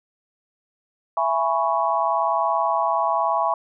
sine chord, C# minor seventh, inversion first, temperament equal with one note detuned, 667.7 / 830.6 / 987.8 / 1108.7 Hz, E5 / G#5 / B5 / C#6, +22 / 0 / 0 / 0 cents, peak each -24 dBFS, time 1.17-3.54 s, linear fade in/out 2 ms, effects none

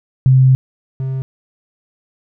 sine / triangle tone pair in turn, 130.81 / 132.41 Hz, C3 / C3, 0 / +21 cents, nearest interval unison, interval 21 cents, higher second, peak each -6 / -16 dBFS, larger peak first, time 0.26-0.55 / 1-1.22 s, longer first, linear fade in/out 0 ms, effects none

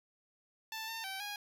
10% pulse tone with pitch steps, 884 / 902 / 772 / 822 Hz, A5 / A5 / G5 / G#5, +8 / +43 / -27 / -18 cents, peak -31 dBFS, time 0.72-1.36 s, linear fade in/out 2 ms, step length 160 ms, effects none

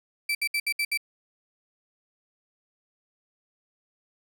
35% pulse tone bursts, 2328 Hz, D7, 16 cents flat, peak -22 dBFS, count 6, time 0.29-0.975 s, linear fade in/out 5 ms, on 60 ms, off 65 ms, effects none

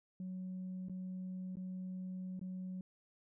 sine tone with dropouts, 185 Hz, F#3, in tune, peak -39 dBFS, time 0.2-2.81 s, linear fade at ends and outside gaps 2 ms, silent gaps 0.885-0.896 / 1.556-1.569 / 2.394-2.413 s, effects tanh soft clip ceiling -38 dBFS

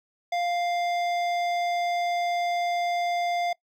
sine tone with hard clipping, 699 Hz, F5, 1 cent sharp, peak -26 dBFS, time 0.32-3.53 s, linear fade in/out 5 ms, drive 13 dB, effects noise-tail reverb RT60 0.1 s tail -22 dB re dry

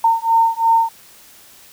sine beating tone pair, 910 / 912.9 Hz, A#5 / A#5, -42 / -36 cents, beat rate 2.9 Hz, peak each -15 dBFS, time 0.04-0.89 s, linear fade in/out 5 ms, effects white hiss -45 dBFS RMS until 1.72 s

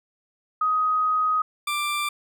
sine / 20% pulse tone pair in turn, 1255 / 1180.2 Hz, D#6 / D6, +15 / +8 cents, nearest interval minor second, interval 107 cents, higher first, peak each -19 dBFS, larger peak neither, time 0.61-1.42 / 1.67-2.09 s, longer first, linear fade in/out 5 ms, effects none

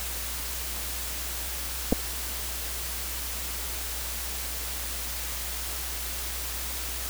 clicks, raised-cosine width 2 ms, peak -9 dBFS, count 2, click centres 1.924 / 1.928 s, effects added 60 Hz sine -37 dBFS peak until 7.09 s + white hiss -34 dBFS RMS until 7.09 s

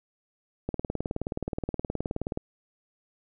click train, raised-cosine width 2 ms, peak -16 dBFS, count 33, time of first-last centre 0.69-2.374 s, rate 19 Hz, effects none

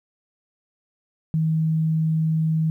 sine tone, 159.2 Hz, D#3, 40 cents sharp, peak -18 dBFS, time 1.34-2.7 s, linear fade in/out 0 ms, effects 10-bit

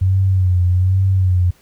sine tone with vibrato, 92.5 Hz, F#2, in tune, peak -11 dBFS, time 0.01-1.51 s, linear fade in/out 10 ms, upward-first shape sine, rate 1.2 Hz, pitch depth 61 cents each way, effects pink hiss -53 dBFS RMS until 1.61 s

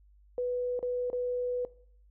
sine tone with dropouts, 493.9 Hz, B4, in tune, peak -28 dBFS, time 0.38-1.65 s, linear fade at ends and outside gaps 1 ms, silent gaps 0.792-0.828 / 1.101-1.13 s, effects noise-tail reverb RT60 0.6 s tail -20 dB re dry + added 50 Hz sine -57 dBFS peak until 2.1 s

